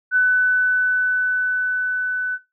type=tone with level ramp; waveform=sine; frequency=1500 Hz; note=F#6; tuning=23 cents sharp; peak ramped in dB=-12 to -20 dBFS; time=0.11-2.39 s; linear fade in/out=50 ms; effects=noise-tail reverb RT60 0.2 s tail -18 dB re dry